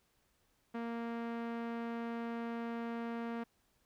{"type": "tone with low-pass filter", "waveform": "sawtooth", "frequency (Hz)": 232.6, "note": "A#3", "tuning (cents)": -4, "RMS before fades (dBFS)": -40, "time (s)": [0.74, 3.44], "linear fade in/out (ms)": 10, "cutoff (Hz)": 1900, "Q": 0.84, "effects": ["pink hiss -75 dBFS RMS until 3.85 s"]}